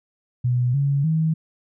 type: tone with pitch steps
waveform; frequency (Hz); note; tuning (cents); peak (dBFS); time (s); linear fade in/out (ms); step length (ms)
sine; 123.6 / 140.35 / 159.37; B2 / C#3 / D#3; +2 / +22 / +42; -17; 0.44-1.34; 10; 300
effects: none